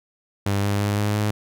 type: tone with pitch steps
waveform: sawtooth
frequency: 100 / 101.28 / 102.57 / 103.89 / 105.21 Hz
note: G2 / G#2 / G#2 / G#2 / G#2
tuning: +35 / -43 / -21 / +1 / +23 cents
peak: -16 dBFS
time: 0.46-1.31 s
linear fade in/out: 5 ms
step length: 170 ms
effects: none